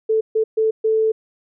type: tone bursts at uneven times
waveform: sine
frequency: 440.1 Hz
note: A4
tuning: in tune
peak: -14 dBFS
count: 4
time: 0.09-0.21 / 0.35-0.44 / 0.57-0.71 / 0.84-1.12 s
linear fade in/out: 10 ms
effects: none